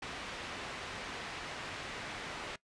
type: low-pass noise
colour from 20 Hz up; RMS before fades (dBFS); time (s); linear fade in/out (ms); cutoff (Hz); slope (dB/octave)
white; -43; 0.02-2.56; 5; 2600; 12
effects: noise-tail reverb RT60 0.1 s tail -20 dB re dry + resampled to 22050 Hz